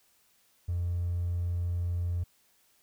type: tone with hard clipping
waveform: triangle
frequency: 87.31 Hz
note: F2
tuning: in tune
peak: -28 dBFS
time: 0.68-2.24 s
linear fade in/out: 10 ms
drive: 3 dB
effects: white hiss -67 dBFS RMS until 2.82 s